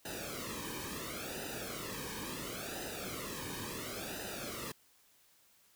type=noise with flanger; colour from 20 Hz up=pink; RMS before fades=-42 dBFS; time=0.05-4.72 s; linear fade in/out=5 ms; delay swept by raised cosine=0.9 to 1.48 ms; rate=0.72 Hz; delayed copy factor=-0.85; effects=white hiss -67 dBFS RMS until 5.75 s